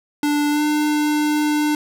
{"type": "tone with pitch glide", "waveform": "square", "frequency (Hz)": [293.7, 299.7], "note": ["D4", "D4"], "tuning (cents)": [0, 35], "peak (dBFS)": -17, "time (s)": [0.23, 1.75], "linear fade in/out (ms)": 2, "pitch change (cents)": 35, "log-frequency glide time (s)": [0.5, 0.62], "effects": []}